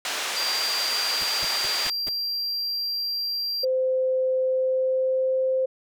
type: band-pass noise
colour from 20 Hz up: white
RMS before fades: -29 dBFS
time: 0.05-1.9 s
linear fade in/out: 2 ms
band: 530 to 4900 Hz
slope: 12 dB/octave
type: tone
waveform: triangle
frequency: 4737 Hz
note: D8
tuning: 14 cents sharp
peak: -24 dBFS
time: 0.36-3.65 s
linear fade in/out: 10 ms
type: noise bursts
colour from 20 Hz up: pink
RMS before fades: -36 dBFS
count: 5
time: 1.21-2.09 s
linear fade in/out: 2 ms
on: 24 ms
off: 190 ms
type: tone with pitch glide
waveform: sine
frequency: 518 to 521.9 Hz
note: C5 to C5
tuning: -17 to -4 cents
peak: -20 dBFS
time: 3.63-5.66 s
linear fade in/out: 10 ms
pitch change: +13 cents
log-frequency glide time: 4.4-5.38 s
effects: none